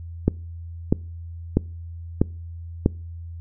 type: click train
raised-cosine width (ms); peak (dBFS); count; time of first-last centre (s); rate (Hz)
3; -3; 5; 0.28-2.861; 1.55
effects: noise-tail reverb RT60 0.4 s tail -25 dB re dry + added 84 Hz sine -33 dBFS peak until 3.4 s